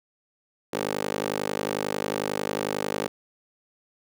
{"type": "tone with high-pass filter", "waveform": "15% pulse", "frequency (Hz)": 51.1, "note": "G#1", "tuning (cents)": -27, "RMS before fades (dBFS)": -29, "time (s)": [0.73, 3.08], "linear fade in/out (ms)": 5, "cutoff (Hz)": 360, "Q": 1.8, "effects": []}